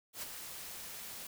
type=noise with ADSR envelope; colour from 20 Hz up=white; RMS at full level=-40 dBFS; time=0.13-1.27 s; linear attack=94 ms; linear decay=19 ms; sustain=-6 dB; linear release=4 ms; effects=none